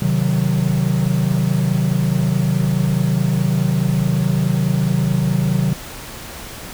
triangle chord, C diminished, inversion none, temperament equal, 130.81 / 155.56 / 185 Hz, C3 / Eb3 / Gb3, 0 / 0 / 0 cents, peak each -17 dBFS, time 0.02-5.73 s, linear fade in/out 2 ms, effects pink hiss -33 dBFS RMS until 6.73 s

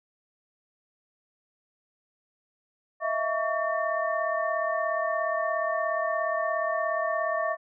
sine tone cluster, 637 / 674 / 1130 / 1803 Hz, D#5 / E5 / C#6 / A6, +41 / +38 / +33 / +42 cents, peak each -29 / -31 / -30 / -33 dBFS, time 3-7.57 s, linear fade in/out 50 ms, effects none

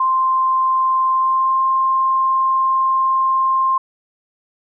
sine tone with pitch glide, 1046.5 to 1056.2 Hz, C6 to C6, 0 to +16 cents, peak -13 dBFS, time 0-3.78 s, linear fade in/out 5 ms, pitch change +16 cents, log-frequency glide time 1.11-1.61 s, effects none

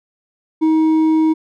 sine tone with hard clipping, 316.5 Hz, D#4, 30 cents sharp, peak -12 dBFS, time 0.61-1.34 s, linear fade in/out 20 ms, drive 4 dB, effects none

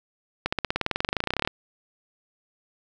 accelerating click train, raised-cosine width 0.3 ms, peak -8 dBFS, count 25, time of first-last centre 0.46-1.475 s, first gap 65 ms, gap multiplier 0.96, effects none

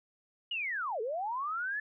sine linear two-way sweep, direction down then up, 2938 to 415.3 to 1754 Hz, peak -32 dBFS, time 0.51-1.8 s, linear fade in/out 5 ms, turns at 1.01 s, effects none

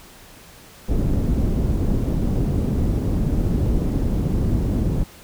pink low-pass noise, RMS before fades -20 dBFS, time 0.88-5.04 s, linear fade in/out 10 ms, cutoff 280 Hz, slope 12 dB/octave, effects pink hiss -45 dBFS RMS until 5.23 s

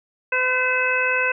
harmonic tone with a mistuned harmonic, 508 Hz, B4, 49 cents sharp, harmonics 1 / 2 / 3 / 4 / 5, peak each -26 / -28 / -22 / -28 / -22 dBFS, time 0.32-1.32 s, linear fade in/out 5 ms, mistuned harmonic 5, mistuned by +32 cents, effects none

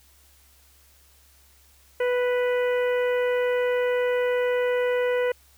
harmonic tone, 493.9 Hz, B4, in tune, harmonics 1 / 2 / 3 / 4 / 5 / 6, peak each -21 / -35 / -34 / -34 / -40 / -43 dBFS, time 2-5.32 s, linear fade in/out 5 ms, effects added 68 Hz sine -58 dBFS peak until 5.57 s + white hiss -58 dBFS RMS until 5.57 s

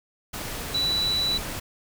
sine tone in noise, 3951 Hz, B7, in tune, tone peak -22 dBFS, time 0.74-1.38 s, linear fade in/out 10 ms, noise pink, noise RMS -33 dBFS, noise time 0.33-1.6 s, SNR +8 dB, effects none

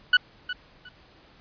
30% pulse tone with echo, 1480 Hz, F#6, in tune, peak -11 dBFS, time 0.13-0.17 s, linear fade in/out 5 ms, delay 360 ms, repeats 2, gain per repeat -14 dB, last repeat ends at 0.89 s, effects pink hiss -55 dBFS RMS until 1.4 s + resampled to 11025 Hz

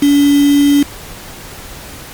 sine tone with quantisation, 285.7 Hz, D4, 48 cents flat, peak -6 dBFS, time 0.02-0.83 s, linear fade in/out 5 ms, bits 3, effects pink hiss -31 dBFS RMS until 2.13 s + MP3 96 kbps

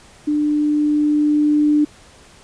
sine tone with level ramp, 298 Hz, D4, 25 cents sharp, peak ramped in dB -15 to -11 dBFS, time 0.27-1.85 s, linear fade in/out 10 ms, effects pink hiss -46 dBFS RMS until 2.43 s + resampled to 22050 Hz

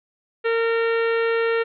harmonic tone, 458.5 Hz, A#4, 29 cents flat, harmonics 1 / 2 / 3 / 4 / 5 / 6 / 7 / 8 / 9, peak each -19 / -35 / -28 / -29 / -34 / -35 / -42 / -45 / -47 dBFS, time 0.44-1.64 s, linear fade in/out 20 ms, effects none

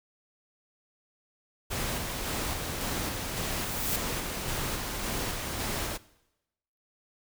pink noise with tremolo, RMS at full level -32 dBFS, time 1.7-5.98 s, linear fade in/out 20 ms, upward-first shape square, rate 1.8 Hz, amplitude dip 25%
blue noise with exponential growth, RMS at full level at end -29 dBFS, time 2.99-3.96 s, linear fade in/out 1 ms, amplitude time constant 210 ms
effects noise-tail reverb RT60 0.9 s tail -20 dB re dry

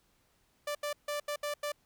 sawtooth tone bursts at uneven times, 587.3 Hz, D5, in tune, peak -29 dBFS, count 6, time 0.67-0.75 / 0.83-0.93 / 1.08-1.2 / 1.28-1.36 / 1.43-1.54 / 1.63-1.72 s, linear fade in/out 5 ms, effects pink hiss -71 dBFS RMS until 1.85 s

